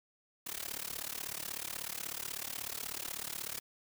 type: noise with amplitude modulation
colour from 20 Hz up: white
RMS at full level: -37 dBFS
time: 0.46-3.6 s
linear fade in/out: 10 ms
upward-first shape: sine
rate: 36.3 Hz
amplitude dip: 95%
effects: none